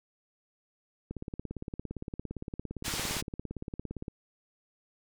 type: click train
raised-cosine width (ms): 3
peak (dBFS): -24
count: 53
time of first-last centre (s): 1.11-4.081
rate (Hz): 17.5
type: low-pass noise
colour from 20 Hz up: white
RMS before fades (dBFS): -35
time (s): 2.84-3.22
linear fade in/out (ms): 20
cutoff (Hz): 7300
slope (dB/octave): 12
effects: none